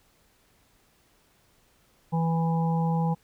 harmonic tone, 164.81 Hz, E3, in tune, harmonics 1 / 3 / 5 / 6, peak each -23 / -35 / -31 / -38 dBFS, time 2.12-3.15 s, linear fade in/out 20 ms, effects pink hiss -64 dBFS RMS until 3.23 s

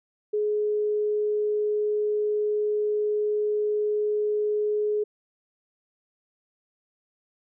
sine tone, 420.7 Hz, G#4, 22 cents sharp, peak -22 dBFS, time 0.33-5.04 s, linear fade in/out 10 ms, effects none

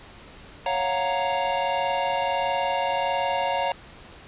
square chord, Gb major seventh, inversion second, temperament equal, 554.4 / 698.5 / 740 / 932.3 Hz, Db5 / F5 / Gb5 / Bb5, 0 / 0 / 0 / 0 cents, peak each -29 / -30 / -31 / -27 dBFS, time 0.66-3.72 s, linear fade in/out 2 ms, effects pink hiss -46 dBFS RMS until 4.27 s + resampled to 8000 Hz

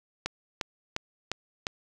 click train, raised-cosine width 0.2 ms, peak -12 dBFS, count 5, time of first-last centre 0.26-1.668 s, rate 2.84 Hz, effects none

